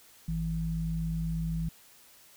sine tone pair together, 51.47 / 163.4 Hz, G#1 / E3, -15 / -15 cents, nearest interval octave + minor sixth, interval 2000 cents, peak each -34 / -30 dBFS, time 0.28-1.69 s, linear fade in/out 5 ms, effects white hiss -57 dBFS RMS until 2.36 s

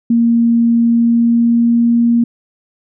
sine tone with pitch glide, 233.1 to 235.1 Hz, A#3 to A#3, 0 to +15 cents, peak -8 dBFS, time 0.1-2.24 s, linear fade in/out 5 ms, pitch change +15 cents, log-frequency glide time 0.83-1.99 s, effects none

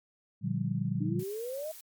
sine chord, G minor seventh, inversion first, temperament just, 117.6 / 147 / 176.4 / 196 Hz, Bb2 / D3 / F3 / G3, +16 / +2 / +18 / 0 cents, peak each -34 dBFS, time 0.41-1.24 s, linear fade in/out 50 ms
sine exponential sweep, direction up, 291.3 to 648 Hz, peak -34 dBFS, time 1-1.72 s, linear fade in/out 10 ms
blue noise, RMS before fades -48 dBFS, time 1.19-1.81 s, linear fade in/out 5 ms
effects MP3 96 kbps

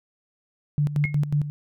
sine tone with tremolo, 146.83 Hz, D3, in tune, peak -18 dBFS, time 0.78-1.5 s, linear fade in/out 0 ms, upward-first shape square, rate 5.5 Hz, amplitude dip 70%
sine tone with exponential decay, 2160 Hz, C#7, 45 cents flat, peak -21 dBFS, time 1.04-1.18 s, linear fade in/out 0 ms, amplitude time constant 29 ms
effects none

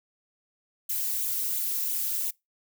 violet noise with flanger, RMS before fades -29 dBFS, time 0.89-2.31 s, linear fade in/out 10 ms, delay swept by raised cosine 0.28 to 3.28 ms, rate 2.9 Hz, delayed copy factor +0.9, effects noise-tail reverb RT60 0.2 s tail -24 dB re dry

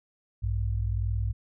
sine tone pair together, 59.35 / 101.1 Hz, A#1 / G#2, +32 / -46 cents, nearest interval major sixth, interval 922 cents, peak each -28 dBFS, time 0.42-1.33 s, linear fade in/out 20 ms, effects none

